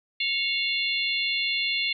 harmonic tone with a mistuned harmonic, 695 Hz, F5, 9 cents flat, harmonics 3 / 4 / 5 / 6, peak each -28 / -29 / -30 / -31 dBFS, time 0.2-1.93 s, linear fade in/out 5 ms, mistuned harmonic 3, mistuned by +79 cents, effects none

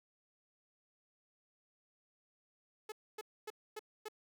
sawtooth tone bursts, 429.6 Hz, A4, 41 cents flat, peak -38 dBFS, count 5, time 2.89-4.085 s, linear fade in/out 5 ms, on 31 ms, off 260 ms, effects none

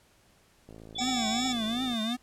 click train, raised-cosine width 2 ms, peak -34 dBFS, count 69, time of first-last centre 0.69-1.933 s, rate 54.7 Hz
sine tone with pitch glide, 3461 to 3602 Hz, A7 to A7, -29 to +40 cents, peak -34 dBFS, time 0.95-2.14 s, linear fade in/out 10 ms, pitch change +69 cents, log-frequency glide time 1.49-1.87 s
harmonic tone, 761 Hz, F#5, 48 cents sharp, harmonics 1 / 3 / 5 / 7 / 9 / 10, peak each -33 / -39 / -39 / -37 / -40 / -41 dBFS, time 0.98-1.53 s, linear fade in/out 10 ms
square tone with vibrato, 237.8 Hz, A#3, 35 cents sharp, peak -30 dBFS, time 1-2.17 s, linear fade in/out 20 ms, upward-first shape triangle, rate 2.7 Hz, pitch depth 190 cents each way
effects pink hiss -63 dBFS RMS until 2.22 s + low-pass 12000 Hz 12 dB/octave

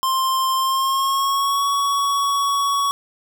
square tone with pitch glide, 1052 to 1121 Hz, C6 to C#6, +9 to +19 cents, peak -18 dBFS, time 0.03-2.91 s, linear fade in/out 0 ms, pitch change +110 cents, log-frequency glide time 0.57-1.65 s, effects none

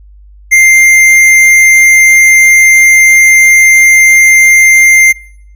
sine tone with tanh clipping, 2099 Hz, C7, 5 cents sharp, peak -3 dBFS, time 0.51-5.13 s, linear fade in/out 20 ms, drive 14 dB, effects noise-tail reverb RT60 0.7 s tail -23 dB re dry + added 50 Hz sine -33 dBFS peak until 5.55 s

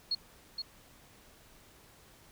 sine tone with echo, 4317 Hz, C#8, 47 cents flat, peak -28 dBFS, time 0.11-0.15 s, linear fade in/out 5 ms, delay 470 ms, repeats 1, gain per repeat -6 dB, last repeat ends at 0.62 s, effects pink hiss -59 dBFS RMS until 2.31 s

